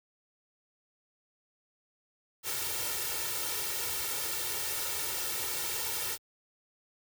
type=noise with comb filter; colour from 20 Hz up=white; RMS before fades=-34 dBFS; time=2.43-6.18 s; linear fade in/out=50 ms; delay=2.2 ms; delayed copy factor=+0.8; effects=high-pass 60 Hz 12 dB/octave